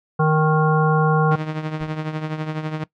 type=harmonic tone; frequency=155.56 Hz; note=D#3; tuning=in tune; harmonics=1 / 3 / 5 / 7 / 9; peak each=-16 / -21 / -23 / -24 / -26 dBFS; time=0.19-1.36 s; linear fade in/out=10 ms
type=tone with tremolo; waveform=sawtooth; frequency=155.56 Hz; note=D#3; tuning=in tune; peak=-17 dBFS; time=1.31-2.84 s; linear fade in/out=5 ms; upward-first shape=triangle; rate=12 Hz; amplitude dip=70%
type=noise with exponential decay; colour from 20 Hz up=brown; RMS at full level=-36 dBFS; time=1.8-2.06 s; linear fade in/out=5 ms; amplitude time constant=55 ms
effects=noise-tail reverb RT60 0.1 s tail -20 dB re dry + low-pass 3000 Hz 12 dB/octave